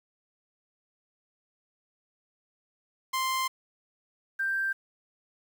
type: tone pair in turn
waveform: sawtooth / sine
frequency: 1046.5 / 1575.7 Hz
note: C6 / G6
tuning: 0 / +9 cents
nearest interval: perfect fifth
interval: 709 cents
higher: second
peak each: -23 / -26 dBFS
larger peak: first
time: 3.13-3.48 / 4.39-4.73 s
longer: first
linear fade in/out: 10 ms
effects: 9-bit